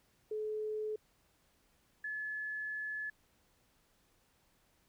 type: tone pair in turn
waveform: sine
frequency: 429.2 / 1716.8 Hz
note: A4 / A6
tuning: -43 / -43 cents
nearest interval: 2 octaves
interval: 2400 cents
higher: second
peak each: -35 / -37 dBFS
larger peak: first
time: 0.31-0.96 / 2.04-3.1 s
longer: second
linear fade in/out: 5 ms
effects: pink hiss -72 dBFS RMS until 4.88 s